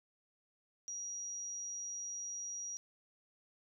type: tone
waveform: sine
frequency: 5750 Hz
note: F8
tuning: 50 cents sharp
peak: -40 dBFS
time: 0.88-2.77 s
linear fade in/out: 0 ms
effects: none